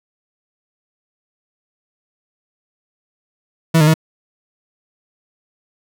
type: tone with pitch steps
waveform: 40% pulse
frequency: 162.9 / 152.3 / 158.7 Hz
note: E3 / D#3 / D#3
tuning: -20 / -37 / +35 cents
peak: -8 dBFS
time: 3.74-3.941 s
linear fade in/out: 10 ms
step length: 67 ms
effects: none